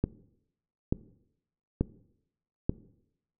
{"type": "click train", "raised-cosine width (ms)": 3, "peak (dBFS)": -12, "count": 4, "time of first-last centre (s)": [0.04, 2.695], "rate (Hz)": 1.13, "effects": ["noise-tail reverb RT60 0.8 s tail -19 dB re dry"]}